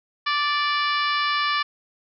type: harmonic tone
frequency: 585 Hz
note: D5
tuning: 7 cents flat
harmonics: 2 / 3 / 4 / 5 / 6 / 7 / 8 / 9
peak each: -23 / -27 / -29 / -31 / -33 / -34 / -35 / -36 dBFS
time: 0.26-1.63 s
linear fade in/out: 10 ms
effects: none